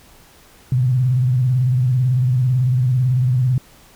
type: tone with vibrato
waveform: sine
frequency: 126.7 Hz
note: B2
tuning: 45 cents sharp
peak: -13 dBFS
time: 0.72-3.58 s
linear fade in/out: 2 ms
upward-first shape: square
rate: 18 Hz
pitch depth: 71 cents each way
effects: pink hiss -48 dBFS RMS until 3.95 s